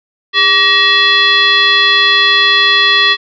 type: tone with frequency modulation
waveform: sine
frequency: 2637 Hz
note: E7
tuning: in tune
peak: -6 dBFS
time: 0.33-3.17 s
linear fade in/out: 50 ms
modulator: 743 Hz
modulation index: 1.9
effects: none